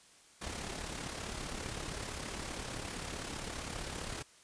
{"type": "noise with amplitude modulation", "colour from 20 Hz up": "pink", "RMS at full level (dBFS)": -39, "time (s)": [0.41, 4.23], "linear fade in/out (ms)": 10, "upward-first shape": "sine", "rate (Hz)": 35.3, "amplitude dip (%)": 50, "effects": ["white hiss -61 dBFS RMS until 4.43 s", "resampled to 22050 Hz"]}